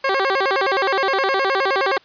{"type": "tone with vibrato", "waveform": "15% pulse", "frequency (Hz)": 457.4, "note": "A#4", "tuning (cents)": -33, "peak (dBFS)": -10, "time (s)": [0.04, 1.98], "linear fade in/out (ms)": 5, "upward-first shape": "square", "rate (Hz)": 9.6, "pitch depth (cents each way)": 290, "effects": ["white hiss -51 dBFS RMS until 2.04 s", "resampled to 11025 Hz"]}